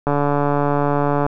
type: click train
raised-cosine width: 1 ms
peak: -5 dBFS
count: 173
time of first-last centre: 0.07-1.264 s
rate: 144 Hz
effects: none